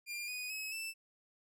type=tone with pitch steps; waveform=sawtooth; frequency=2398 / 2480 / 2564 / 2652 Hz; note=D7 / D#7 / E7 / E7; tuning=+36 / -6 / -49 / +10 cents; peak=-36 dBFS; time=0.06-0.94 s; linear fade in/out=50 ms; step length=220 ms; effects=none